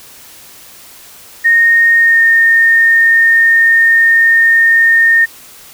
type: tone with pitch glide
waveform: sine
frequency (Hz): 1850 to 1830.9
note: A#6 to A#6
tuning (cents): -14 to -32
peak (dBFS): -5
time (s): 1.44-5.26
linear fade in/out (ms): 20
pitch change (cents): -18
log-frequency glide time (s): 1.98-2.21
effects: white hiss -37 dBFS RMS until 5.73 s